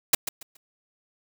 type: noise with echo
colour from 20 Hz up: white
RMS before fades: -17 dBFS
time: 0.13-0.15 s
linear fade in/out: 5 ms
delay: 140 ms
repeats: 3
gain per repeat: -12 dB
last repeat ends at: 0.57 s
effects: none